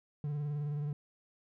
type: tone with vibrato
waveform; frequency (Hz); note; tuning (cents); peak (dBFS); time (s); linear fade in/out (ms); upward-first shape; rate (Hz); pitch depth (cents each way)
triangle; 146.83; D3; 0; -31; 0.24-0.93; 2; sine; 19; 45
effects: none